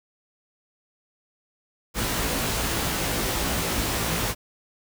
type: noise with comb filter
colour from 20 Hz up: pink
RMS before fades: -26 dBFS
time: 1.94-4.35 s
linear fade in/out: 50 ms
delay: 18 ms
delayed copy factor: +0.8
effects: none